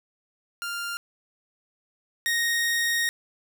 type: tone pair in turn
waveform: sawtooth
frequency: 1396.9 / 1864.6 Hz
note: F6 / A#6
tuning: 0 / 0 cents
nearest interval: perfect fourth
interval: 500 cents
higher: second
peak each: -26 / -19 dBFS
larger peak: second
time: 0.62-0.97 / 2.26-3.09 s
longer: second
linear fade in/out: 0 ms
effects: none